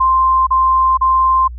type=tone bursts; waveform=sine; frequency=1046.5 Hz; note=C6; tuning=in tune; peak=-9 dBFS; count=3; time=0-1.48 s; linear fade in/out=10 ms; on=470 ms; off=35 ms; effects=added 60 Hz sine -26 dBFS peak until 1.58 s